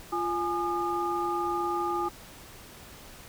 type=tone cluster; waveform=sine; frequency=347.9 / 832 / 1217 Hz; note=F4 / G#5 / D#6; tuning=-7 / +3 / -39 cents; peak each=-31 dBFS; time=0.12-2.09 s; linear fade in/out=10 ms; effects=pink hiss -48 dBFS RMS until 3.28 s